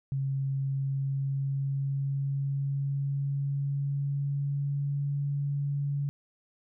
sine tone with pitch glide, 136.2 to 141.98 Hz, C#3 to C#3, -30 to +42 cents, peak -27 dBFS, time 0.12-6.09 s, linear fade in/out 0 ms, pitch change +72 cents, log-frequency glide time 0.53-5.12 s, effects none

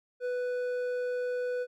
sine tone with hard clipping, 495.3 Hz, B4, 5 cents sharp, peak -31 dBFS, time 0.2-1.67 s, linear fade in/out 50 ms, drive 6 dB, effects none

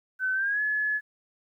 sine tone with pitch glide, 1521 to 1707.3 Hz, F#6 to G#6, +47 to +47 cents, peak -24 dBFS, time 0.19-1.01 s, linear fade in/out 50 ms, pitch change +200 cents, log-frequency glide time 0.33-0.61 s, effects 11-bit

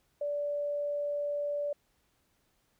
sine tone, 581 Hz, D5, 19 cents flat, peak -30 dBFS, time 0.21-1.73 s, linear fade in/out 5 ms, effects pink hiss -73 dBFS RMS until 2.79 s

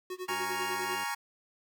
square tone with tremolo, 367.3 Hz, F#4, 13 cents flat, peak -35 dBFS, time 0.1-0.98 s, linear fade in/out 2 ms, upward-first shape sine, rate 10 Hz, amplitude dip 95%
25% pulse chord, Bb minor seventh, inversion third, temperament equal, 830.6 / 932.3 / 1108.7 / 1396.9 Hz, Ab5 / Bb5 / Db6 / F6, 0 / 0 / 0 / 0 cents, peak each -34 / -32 / -35 / -37 dBFS, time 0.28-1.15 s, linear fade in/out 10 ms
click train, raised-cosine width 2 ms, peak -35 dBFS, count 73, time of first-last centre 0.29-1.032 s, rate 97 Hz
effects high-pass 150 Hz 12 dB/octave + 10-bit

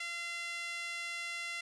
sawtooth tone with high-pass filter, 686 Hz, F5, 31 cents flat, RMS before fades -40 dBFS, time 0-1.61 s, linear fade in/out 5 ms, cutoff 2100 Hz, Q 2.5, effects resampled to 22050 Hz

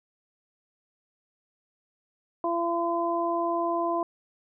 harmonic tone, 340 Hz, F4, 46 cents flat, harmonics 1 / 2 / 3, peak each -29 / -28 / -29 dBFS, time 2.44-4.03 s, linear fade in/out 2 ms, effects none

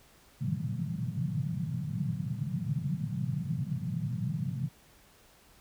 white band-pass noise, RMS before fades -33 dBFS, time 0.4-4.69 s, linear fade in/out 20 ms, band 110 to 180 Hz, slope 48 dB/octave, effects pink hiss -60 dBFS RMS until 5.6 s

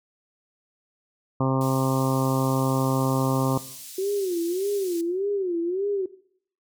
harmonic tone, 132.5 Hz, C3, 22 cents sharp, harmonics 1 / 2 / 3 / 4 / 5 / 6 / 7 / 8 / 9, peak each -23 / -25 / -32 / -30 / -34 / -35 / -34 / -32 / -34 dBFS, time 1.4-3.58 s, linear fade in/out 5 ms
white band-pass noise, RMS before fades -41 dBFS, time 1.61-5.01 s, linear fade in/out 0 ms, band 4300 to 13000 Hz, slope 12 dB/octave
sine tone with vibrato, 370 Hz, F#4, in tune, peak -23 dBFS, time 3.98-6.06 s, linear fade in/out 5 ms, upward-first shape sine, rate 1.7 Hz, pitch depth 170 cents each way
effects noise-tail reverb RT60 0.6 s tail -18 dB re dry

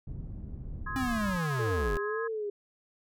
pink low-pass noise, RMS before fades -39 dBFS, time 0.07-1.38 s, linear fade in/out 5 ms, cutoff 160 Hz, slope 12 dB/octave
sine chord, Ab major, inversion first, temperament equal with one note detuned, 1046.5 / 1267 / 1661.2 Hz, C6 / Eb6 / Ab6, 0 / +31 / 0 cents, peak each -39 / -40 / -37 dBFS, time 0.86-2.28 s, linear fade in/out 10 ms
square linear sweep, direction down, 270 to 37 Hz, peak -30 dBFS, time 0.96-1.97 s, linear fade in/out 0 ms
sine tone with vibrato, 429.6 Hz, A4, 41 cents flat, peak -31 dBFS, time 1.59-2.5 s, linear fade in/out 5 ms, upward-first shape triangle, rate 1.9 Hz, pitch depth 120 cents each way
effects none

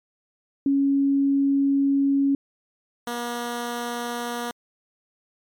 sine / 10% pulse tone pair in turn, 277.2 / 239.2 Hz, C#4 / A#3, 0 / +45 cents, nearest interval minor third, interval 255 cents, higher first, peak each -17 / -19 dBFS, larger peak first, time 0.66-2.35 / 3.07-4.51 s, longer first, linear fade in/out 2 ms, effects MP3 96 kbps

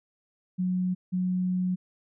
sine tone pair in turn, 182.8 / 182.8 Hz, F#3 / F#3, -21 / -21 cents, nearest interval unison, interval 0 cents, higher neither, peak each -24 dBFS, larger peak neither, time 0.58-0.95 / 1.12-1.76 s, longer second, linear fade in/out 20 ms, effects none

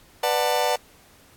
40% pulse chord, B minor seventh, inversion none, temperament just, 493.9 / 592.7 / 740.8 / 889 Hz, B4 / D5 / F#5 / A5, 0 / +16 / +2 / +18 cents, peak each -25 dBFS, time 0.23-0.76 s, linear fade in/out 5 ms, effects pink hiss -54 dBFS RMS until 1.36 s + AAC 64 kbps

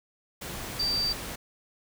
sine tone in noise, 4656 Hz, D8, 16 cents flat, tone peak -25 dBFS, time 0.79-1.13 s, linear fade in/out 10 ms, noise pink, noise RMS -37 dBFS, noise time 0.41-1.36 s, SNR +9 dB, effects none

